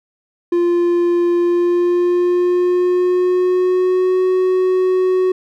triangle tone with pitch glide, 347.7 to 370.5 Hz, F4 to F#4, -8 to +2 cents, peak -10 dBFS, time 0.52-5.32 s, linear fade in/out 5 ms, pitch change +110 cents, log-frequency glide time 1.38-4.23 s, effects none

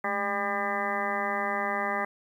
harmonic tone with a mistuned harmonic, 200.5 Hz, G3, 39 cents sharp, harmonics 1 / 2 / 3 / 4 / 5 / 6 / 8 / 9 / 10, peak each -38 / -38 / -35 / -33 / -38 / -33 / -37 / -36 / -35 dBFS, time 0.04-2.05 s, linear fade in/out 5 ms, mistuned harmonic 1, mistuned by +99 cents, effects 10-bit

